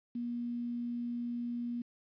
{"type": "tone with quantisation", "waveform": "sine", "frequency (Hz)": 239.2, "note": "A#3", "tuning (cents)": 45, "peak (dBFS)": -34, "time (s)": [0.15, 1.82], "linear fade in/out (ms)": 5, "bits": 10, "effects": ["resampled to 11025 Hz"]}